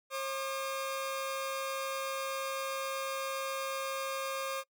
sawtooth tone pair together, 538.2 / 1209 Hz, C5 / D6, +49 / +50 cents, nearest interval octave + major second, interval 1401 cents, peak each -32 / -35 dBFS, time 0.1-4.64 s, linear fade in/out 50 ms, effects noise-tail reverb RT60 0.1 s tail -25 dB re dry

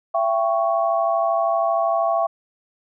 sine chord, C# diminished, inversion first, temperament equal with one note detuned, 671.2 / 784 / 1108.7 Hz, E5 / G5 / C#6, +31 / 0 / 0 cents, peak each -19 / -24 / -24 dBFS, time 0.14-2.27 s, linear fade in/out 10 ms, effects none

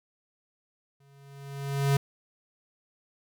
square tone with exponential growth, 139.3 Hz, C#3, 9 cents sharp, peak -20 dBFS, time 1-1.97 s, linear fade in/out 5 ms, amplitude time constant 210 ms, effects none

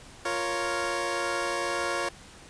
15% pulse chord, Bb minor, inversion second, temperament equal, 349.2 / 466.2 / 554.4 Hz, F4 / Bb4 / Db5, 0 / 0 / 0 cents, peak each -26 / -28 / -24 dBFS, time 0.25-2.09 s, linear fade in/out 5 ms, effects pink hiss -49 dBFS RMS until 2.49 s + resampled to 22050 Hz

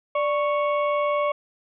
harmonic tone with a mistuned harmonic, 554.4 Hz, C#5, in tune, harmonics 1 / 2 / 4 / 5 / 6, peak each -22 / -25 / -33 / -42 / -46 dBFS, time 0.15-1.32 s, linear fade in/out 5 ms, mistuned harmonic 1, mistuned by +100 cents, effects none

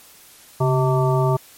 harmonic tone with a mistuned harmonic, 128.7 Hz, C3, 28 cents flat, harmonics 1 / 3 / 5 / 7 / 9, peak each -17 / -22 / -24 / -25 / -27 dBFS, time 0.6-1.37 s, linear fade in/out 10 ms, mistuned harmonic 1, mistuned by +95 cents, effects white hiss -47 dBFS RMS until 1.57 s + MP3 64 kbps

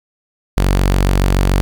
sawtooth tone, 47 Hz, F#1, 28 cents sharp, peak -7 dBFS, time 0.57-1.61 s, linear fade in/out 0 ms, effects 8-bit

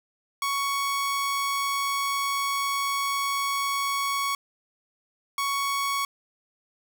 sawtooth tone pair in turn, 1114 / 1114 Hz, C#6 / C#6, +8 / +8 cents, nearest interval unison, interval 0 cents, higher neither, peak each -21 dBFS, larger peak neither, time 0.42-4.35 / 5.38-6.05 s, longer first, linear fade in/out 2 ms, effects none

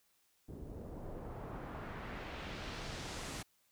pink noise with low-pass filter sweep, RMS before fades -45 dBFS, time 0.48-3.43 s, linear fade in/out 10 ms, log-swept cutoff 320 to 9700 Hz, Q 1, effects white hiss -74 dBFS RMS until 3.71 s

